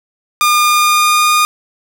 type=tone with pitch glide; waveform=sawtooth; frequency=1210 to 1221.9 Hz; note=D#6 to D#6; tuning=-49 to -32 cents; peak=-5 dBFS; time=0.41-1.45 s; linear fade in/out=0 ms; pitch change=+17 cents; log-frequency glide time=0.64-1.34 s; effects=none